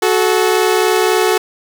sawtooth tone pair together, 370 / 433.7 Hz, F#4 / A4, 0 / -25 cents, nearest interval minor third, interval 275 cents, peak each -10 dBFS, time 0.02-1.38 s, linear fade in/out 5 ms, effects none

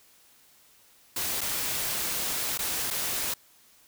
white noise with dropouts, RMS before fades -30 dBFS, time 1.16-3.34 s, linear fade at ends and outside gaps 5 ms, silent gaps 1.409-1.413 / 2.577-2.589 / 2.904-2.908 s, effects white hiss -59 dBFS RMS until 3.87 s

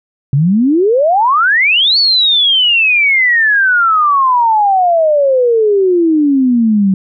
sine exponential two-way sweep, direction up then down, 130.81 to 4524 to 187.2 Hz, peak -7 dBFS, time 0.33-6.94 s, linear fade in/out 2 ms, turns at 1.98 s, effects none

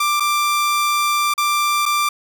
sawtooth tone with dropouts, 1181 Hz, D6, 9 cents sharp, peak -12 dBFS, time 0-2.09 s, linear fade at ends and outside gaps 5 ms, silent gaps 0.199-0.204 / 1.339-1.378 / 1.856-1.86 s, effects none

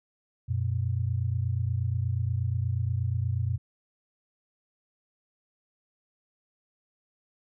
sine tone pair together, 92.5 / 120.87 Hz, F#2 / B2, 0 / -37 cents, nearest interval perfect fourth, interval 463 cents, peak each -28 dBFS, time 0.48-3.58 s, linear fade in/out 20 ms, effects none

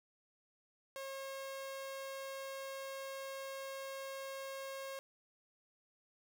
sawtooth tone, 541 Hz, C#5, 42 cents flat, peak -39 dBFS, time 0.96-4.99 s, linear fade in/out 0 ms, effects none

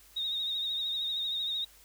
sine tone with vibrato, 3728 Hz, A#7, 1 cent flat, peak -30 dBFS, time 0.16-1.65 s, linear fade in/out 10 ms, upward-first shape sine, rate 13 Hz, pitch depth 44 cents each way, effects added 50 Hz sine -63 dBFS peak until 1.84 s + white hiss -58 dBFS RMS until 1.84 s

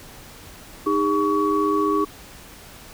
sine tone cluster, 310.5 / 405.6 / 1125 Hz, D#4 / G#4 / C#6, -3 / -41 / +25 cents, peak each -22 dBFS, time 0.86-2.05 s, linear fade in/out 10 ms, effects pink hiss -43 dBFS RMS until 2.93 s

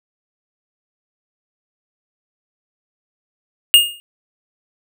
square tone with exponential decay, 2838 Hz, F7, 27 cents sharp, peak -3 dBFS, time 3.74-4 s, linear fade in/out 0 ms, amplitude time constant 55 ms, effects none

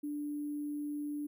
sine tone with sample-and-hold, 293.7 Hz, D4, in tune, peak -35 dBFS, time 0.03-1.27 s, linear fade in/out 10 ms, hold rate 11025 Hz, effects none

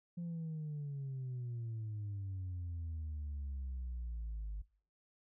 sine exponential sweep, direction down, 174.61 to 50.2 Hz, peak -37 dBFS, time 0.17-4.62 s, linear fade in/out 10 ms, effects noise-tail reverb RT60 0.5 s tail -24 dB re dry + tanh soft clip ceiling -37 dBFS

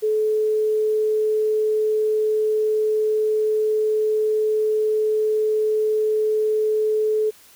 sine tone, 430.9 Hz, A4, 36 cents flat, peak -17 dBFS, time 0.02-7.31 s, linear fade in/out 20 ms, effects white hiss -50 dBFS RMS until 7.55 s

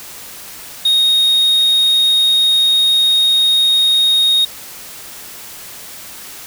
triangle tone, 3729 Hz, A#7, in tune, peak -8 dBFS, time 0.85-4.45 s, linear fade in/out 5 ms, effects white hiss -33 dBFS RMS until 6.46 s

